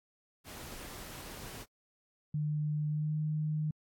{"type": "noise", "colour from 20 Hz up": "pink", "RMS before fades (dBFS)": -46, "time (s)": [0.44, 1.66], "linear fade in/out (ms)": 50}
{"type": "tone with pitch glide", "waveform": "sine", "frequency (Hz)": [150.6, 153.41], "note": ["D3", "D#3"], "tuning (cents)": [44, -24], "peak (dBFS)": -30, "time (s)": [2.34, 3.71], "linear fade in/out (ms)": 5, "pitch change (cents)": 32, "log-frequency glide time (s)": [2.88, 3.14]}
{"effects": ["AAC 64 kbps"]}